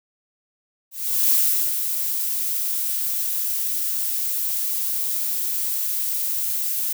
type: noise with ADSR envelope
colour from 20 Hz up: violet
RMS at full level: -17 dBFS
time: 0.91-6.93 s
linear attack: 390 ms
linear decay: 440 ms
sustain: -7 dB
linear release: 6 ms
effects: none